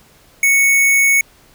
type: tone with sample-and-hold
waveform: sine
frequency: 2217 Hz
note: C#7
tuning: in tune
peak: -9 dBFS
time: 0.43-1.21 s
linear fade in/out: 2 ms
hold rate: 8820 Hz
effects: pink hiss -49 dBFS RMS until 1.54 s